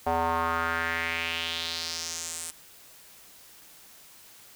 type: tone with band-pass filter sweep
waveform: square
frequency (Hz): 83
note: E2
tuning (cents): +12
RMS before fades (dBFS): -30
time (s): 0.06-2.51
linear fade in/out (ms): 10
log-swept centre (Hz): 760 to 9200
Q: 3
effects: white hiss -52 dBFS RMS until 4.55 s